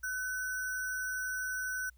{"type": "tone with sample-and-hold", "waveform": "sine", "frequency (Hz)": 1506, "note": "F#6", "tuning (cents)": 30, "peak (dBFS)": -33, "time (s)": [0.03, 1.9], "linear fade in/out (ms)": 10, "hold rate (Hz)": 7350, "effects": ["added 60 Hz sine -58 dBFS peak until 1.97 s", "white hiss -75 dBFS RMS until 1.97 s"]}